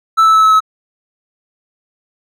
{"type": "tone with pitch steps", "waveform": "triangle", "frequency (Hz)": [1318.5, 1310.9, 1303.4, 1295.8, 1288.4], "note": ["E6", "E6", "E6", "E6", "E6"], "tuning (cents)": [0, -10, -20, -30, -40], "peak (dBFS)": -4, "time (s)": [0.17, 0.605], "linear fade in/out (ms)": 20, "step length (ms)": 87, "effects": []}